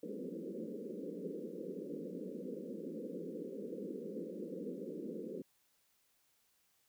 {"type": "band-pass noise", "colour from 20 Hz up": "white", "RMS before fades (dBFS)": -44, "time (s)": [0.03, 5.42], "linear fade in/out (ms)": 5, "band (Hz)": [170, 520], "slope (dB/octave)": 96, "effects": ["white hiss -75 dBFS RMS until 6.88 s"]}